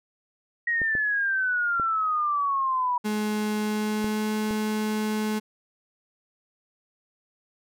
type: exponential sweep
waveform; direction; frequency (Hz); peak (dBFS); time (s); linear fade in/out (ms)
sine; down; 1900 to 969; -22; 0.67-2.98; 5
type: clicks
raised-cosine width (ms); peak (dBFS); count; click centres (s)
2; -21; 5; 0.817 / 0.952 / 1.798 / 4.044 / 4.509
type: tone with pitch glide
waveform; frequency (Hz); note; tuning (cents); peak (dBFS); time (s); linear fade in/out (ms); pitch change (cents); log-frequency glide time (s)
35% pulse; 212 to 214.5; G#3 to A3; +36 to -44; -23; 3.04-5.4; 20; +20; 3.62-4.33
effects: none